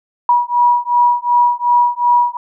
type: beating tone pair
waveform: sine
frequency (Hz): 965 / 967.7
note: B5 / B5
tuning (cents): -40 / -36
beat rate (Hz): 2.7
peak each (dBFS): -13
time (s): 0.29-2.37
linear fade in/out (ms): 2
effects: none